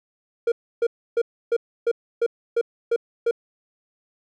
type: tone bursts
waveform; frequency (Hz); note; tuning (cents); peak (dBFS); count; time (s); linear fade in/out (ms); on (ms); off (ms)
triangle; 467.5; A#4; +5; -15; 9; 0.47-3.311; 5; 49; 300
effects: none